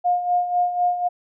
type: tone with tremolo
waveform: sine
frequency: 712 Hz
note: F5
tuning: 33 cents sharp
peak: -15 dBFS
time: 0.04-1.09 s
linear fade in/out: 20 ms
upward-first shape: sine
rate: 4 Hz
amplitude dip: 65%
effects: none